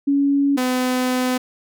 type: tone pair in turn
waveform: sine / sawtooth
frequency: 280.8 / 253.3 Hz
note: C#4 / B3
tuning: +22 / +44 cents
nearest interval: major second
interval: 178 cents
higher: first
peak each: -14 dBFS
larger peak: neither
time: 0.07-0.57 / 0.57-1.38 s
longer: second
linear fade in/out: 10 ms
effects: none